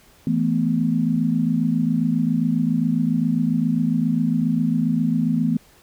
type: chord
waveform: sine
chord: E suspended fourth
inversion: none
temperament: just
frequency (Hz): 164.81 / 219.8 / 247.2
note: E3 / A3 / B3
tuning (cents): 0 / -2 / +2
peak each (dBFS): -22 / -22 / -21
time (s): 0.27-5.57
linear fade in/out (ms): 2
effects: pink hiss -53 dBFS RMS until 5.82 s